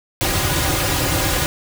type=noise with comb filter; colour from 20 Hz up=pink; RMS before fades=-19 dBFS; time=0.21-1.46 s; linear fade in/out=0 ms; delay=4.5 ms; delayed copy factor=-0.9; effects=none